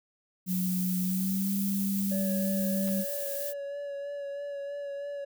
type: noise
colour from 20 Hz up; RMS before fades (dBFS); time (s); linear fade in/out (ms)
violet; -36; 0.46-3.54; 50
type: tone with pitch glide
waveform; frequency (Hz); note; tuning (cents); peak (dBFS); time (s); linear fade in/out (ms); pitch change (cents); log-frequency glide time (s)
sine; 183.6 to 196.78; F#3 to G3; -13 to +7; -27; 0.46-3.05; 50; +120; 1.02-1.51
type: tone with vibrato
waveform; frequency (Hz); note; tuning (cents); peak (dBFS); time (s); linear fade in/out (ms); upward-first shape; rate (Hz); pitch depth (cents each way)
triangle; 567; C#5; +39; -32; 2.11-5.25; 10; sine; 3.1; 21
type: clicks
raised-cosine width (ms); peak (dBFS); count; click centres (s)
0.2; -28; 2; 2.877 / 2.889
effects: none